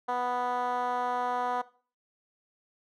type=tone with band-pass filter; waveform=10% pulse; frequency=246.9 Hz; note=B3; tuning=in tune; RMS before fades=-30 dBFS; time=0.08-1.62 s; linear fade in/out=10 ms; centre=820 Hz; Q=1.9; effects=noise-tail reverb RT60 0.4 s tail -18 dB re dry